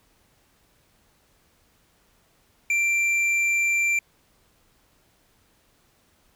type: tone with hard clipping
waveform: sine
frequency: 2358 Hz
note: D7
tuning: 6 cents sharp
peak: -21 dBFS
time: 2.7-3.99 s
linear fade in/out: 2 ms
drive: 6 dB
effects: pink hiss -63 dBFS RMS until 6.35 s